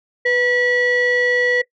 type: tone pair together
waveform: sine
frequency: 493.9 / 1942.2 Hz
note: B4 / B6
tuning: 0 / -29 cents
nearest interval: 2 octaves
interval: 2371 cents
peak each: -15 dBFS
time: 0.25-1.62 s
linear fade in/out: 10 ms
effects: noise-tail reverb RT60 0.1 s tail -19 dB re dry + tanh soft clip ceiling -11 dBFS